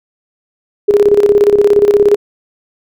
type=tone with tremolo; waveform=sine; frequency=410.2 Hz; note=G#4; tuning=21 cents flat; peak=-3 dBFS; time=0.88-2.16 s; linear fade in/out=10 ms; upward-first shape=square; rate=17 Hz; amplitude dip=65%; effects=none